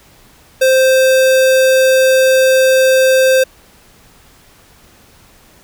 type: tone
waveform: square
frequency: 523 Hz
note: C5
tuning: 1 cent flat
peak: -8 dBFS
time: 0.61-3.44 s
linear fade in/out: 10 ms
effects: pink hiss -46 dBFS RMS until 5.63 s